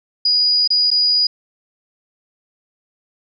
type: tone with dropouts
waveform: sine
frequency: 4908 Hz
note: D#8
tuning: 25 cents flat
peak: -12 dBFS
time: 0.25-1.27 s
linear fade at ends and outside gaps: 5 ms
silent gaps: 0.676-0.703 / 0.905-0.913 s
effects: none